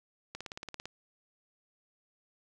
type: click train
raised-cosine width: 0.2 ms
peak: -23 dBFS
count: 10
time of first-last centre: 0.35-0.856 s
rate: 17.8 Hz
effects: none